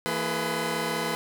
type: tone cluster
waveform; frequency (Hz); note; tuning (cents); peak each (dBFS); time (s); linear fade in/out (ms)
15% pulse; 165 / 229.9 / 419.8 / 495.1 / 1017; E3 / A#3 / G#4 / B4 / C6; +2 / -24 / +19 / +4 / -50; -27; 0.06-1.15; 0
effects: none